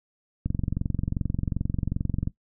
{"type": "click train", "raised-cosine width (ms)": 5, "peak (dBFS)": -14, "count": 42, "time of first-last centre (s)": [0.46, 2.274], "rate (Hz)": 22.6, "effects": ["noise-tail reverb RT60 0.1 s tail -17 dB re dry"]}